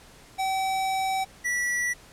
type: tone pair in turn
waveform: square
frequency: 766 / 1950.4 Hz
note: G5 / B6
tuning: -40 / -22 cents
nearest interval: octave + major third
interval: 1618 cents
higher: second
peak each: -25 dBFS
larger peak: neither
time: 0.38-1.25 / 1.44-1.94 s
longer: first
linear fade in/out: 20 ms
effects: pink hiss -51 dBFS RMS until 2.12 s + low-pass 11000 Hz 12 dB/octave